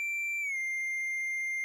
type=tone with pitch glide; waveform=triangle; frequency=2349 to 2105 Hz; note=D7 to C7; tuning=0 to +10 cents; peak=-29 dBFS; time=0-1.64 s; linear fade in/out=0 ms; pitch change=-190 cents; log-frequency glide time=0.41-0.57 s; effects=none